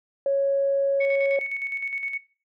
sine tone, 553 Hz, C#5, 4 cents flat, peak -19 dBFS, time 0.26-1.39 s, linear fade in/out 2 ms
sine tone with tremolo, 2217 Hz, C#7, in tune, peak -25 dBFS, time 1-2.18 s, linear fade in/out 10 ms, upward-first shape square, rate 9.7 Hz, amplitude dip 50%
effects noise-tail reverb RT60 0.4 s tail -20 dB re dry + tanh soft clip ceiling -12 dBFS

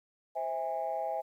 sine chord, C augmented, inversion none, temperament just, 523.3 / 654.1 / 817.6 Hz, C5 / E5 / G#5, 0 / -14 / -27 cents, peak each -38 / -34 / -34 dBFS, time 0.35-1.22 s, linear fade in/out 20 ms, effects tanh soft clip ceiling -24 dBFS + 11-bit

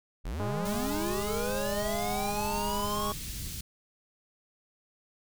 square linear sweep, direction up, 30.87 to 1122 Hz, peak -33 dBFS, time 0.24-3.13 s, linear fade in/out 20 ms
click train, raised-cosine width 1 ms, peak -23 dBFS, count 561, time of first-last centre 0.4-3.118 s, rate 206 Hz
pink band-stop noise, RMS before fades -38 dBFS, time 0.65-3.61 s, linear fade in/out 5 ms, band 170 to 3600 Hz, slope 12 dB/octave
effects none

